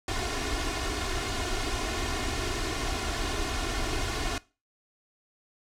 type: noise with comb filter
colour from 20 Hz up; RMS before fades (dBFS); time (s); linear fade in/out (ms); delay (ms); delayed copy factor
pink; -30; 0.08-4.38; 2; 2.8; +0.8
effects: noise-tail reverb RT60 0.3 s tail -20 dB re dry + low-pass 7000 Hz 12 dB/octave